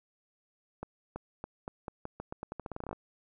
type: accelerating click train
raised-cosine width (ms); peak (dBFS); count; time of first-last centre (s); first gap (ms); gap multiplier
1; -24; 20; 0.83-2.93; 330; 0.85
effects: none